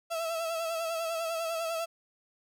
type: tone with vibrato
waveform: 35% pulse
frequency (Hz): 659.3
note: E5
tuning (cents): 0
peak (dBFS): -29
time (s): 0.1-1.86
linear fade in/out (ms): 20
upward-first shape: sine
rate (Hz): 10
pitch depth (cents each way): 42
effects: none